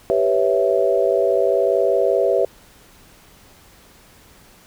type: chord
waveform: sine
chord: C# half-diminished seventh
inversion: second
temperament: equal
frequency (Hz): 392 / 493.9 / 554.4 / 659.3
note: G4 / B4 / C#5 / E5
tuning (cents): 0 / 0 / 0 / 0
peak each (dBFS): -20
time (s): 0.1-2.45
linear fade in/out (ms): 0
effects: pink hiss -49 dBFS RMS until 4.66 s